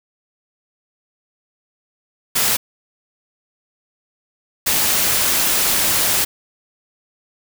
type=noise bursts at uneven times; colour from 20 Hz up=white; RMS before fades=-17 dBFS; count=2; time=2.35-2.57 / 4.66-6.25 s; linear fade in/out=10 ms; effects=none